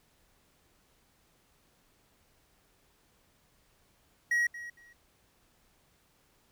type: tone with echo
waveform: triangle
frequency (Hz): 1903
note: A#6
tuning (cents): +35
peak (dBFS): -23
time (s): 4.31-4.47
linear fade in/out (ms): 5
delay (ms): 230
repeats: 2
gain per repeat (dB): -15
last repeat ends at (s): 4.93
effects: pink hiss -68 dBFS RMS until 6.51 s